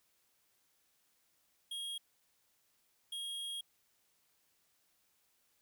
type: tone bursts at uneven times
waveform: square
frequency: 3269 Hz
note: G#7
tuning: 28 cents flat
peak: -40 dBFS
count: 2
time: 1.71-1.98 / 3.12-3.61 s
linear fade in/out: 5 ms
effects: white hiss -75 dBFS RMS until 5.61 s